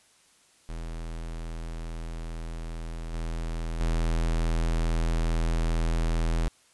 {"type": "tone with level steps", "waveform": "square", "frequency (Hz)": 41.17, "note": "E1", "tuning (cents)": -1, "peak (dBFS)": [-34, -30, -24], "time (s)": [0.69, 6.48], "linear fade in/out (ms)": 0, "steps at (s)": [3.13, 3.8], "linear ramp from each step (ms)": 5, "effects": ["white hiss -61 dBFS RMS until 6.73 s", "resampled to 24000 Hz"]}